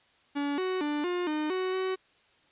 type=tone with pitch steps; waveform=45% pulse; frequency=285.9 / 372 / 295.5 / 355.8 / 305 / 372.1 / 375.8 Hz; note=D4 / F#4 / D4 / F4 / D#4 / F#4 / F#4; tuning=-46 / +9 / +11 / +32 / -34 / +10 / +27 cents; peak=-28 dBFS; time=0.35-1.96 s; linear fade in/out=20 ms; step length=230 ms; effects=white hiss -64 dBFS RMS until 2.51 s + resampled to 8000 Hz